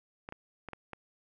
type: clicks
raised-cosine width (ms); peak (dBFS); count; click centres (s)
0.5; -26; 5; 0.289 / 0.324 / 0.687 / 0.733 / 0.933
effects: none